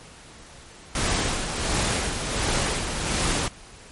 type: noise with tremolo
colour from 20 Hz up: pink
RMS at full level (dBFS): -23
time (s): 0.95-3.48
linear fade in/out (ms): 2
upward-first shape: sine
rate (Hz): 1.4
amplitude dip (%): 50
effects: pink hiss -46 dBFS RMS until 3.91 s + MP3 48 kbps